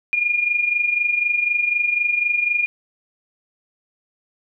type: tone with amplitude modulation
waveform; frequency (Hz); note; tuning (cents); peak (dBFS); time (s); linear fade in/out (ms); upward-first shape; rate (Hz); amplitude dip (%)
sine; 2424; D#7; -46; -14; 0.13-2.66; 0; sine; 24; 65
effects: none